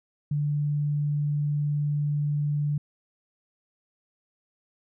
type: tone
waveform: sine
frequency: 146.83 Hz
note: D3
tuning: in tune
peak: -23 dBFS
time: 0.31-2.78 s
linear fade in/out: 5 ms
effects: none